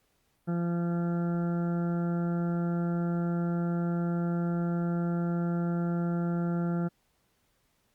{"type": "harmonic tone", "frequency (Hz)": 171.7, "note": "F3", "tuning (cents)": -29, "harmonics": [1, 2, 3, 4, 5, 7, 8, 9, 10], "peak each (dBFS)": [-27, -36, -42, -43, -49, -55, -44, -56, -57], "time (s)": [0.47, 6.89], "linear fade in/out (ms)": 20, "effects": ["pink hiss -72 dBFS RMS until 7.94 s", "Opus 48 kbps"]}